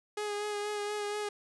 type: tone with vibrato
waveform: sawtooth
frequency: 415.3 Hz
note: G#4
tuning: in tune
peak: -29 dBFS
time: 0.17-1.29 s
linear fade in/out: 5 ms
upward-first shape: sine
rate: 4.2 Hz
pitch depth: 21 cents each way
effects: resampled to 24000 Hz + 11-bit